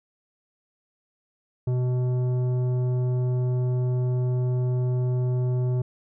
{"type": "tone with tanh clipping", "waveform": "sine", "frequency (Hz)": 125.4, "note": "B2", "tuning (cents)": 27, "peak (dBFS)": -23, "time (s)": [1.67, 5.82], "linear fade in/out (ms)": 5, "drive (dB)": 11, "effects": []}